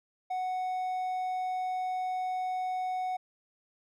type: tone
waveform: triangle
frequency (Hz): 740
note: F#5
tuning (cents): 0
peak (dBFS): -28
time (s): 0.3-3.17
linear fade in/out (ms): 10
effects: none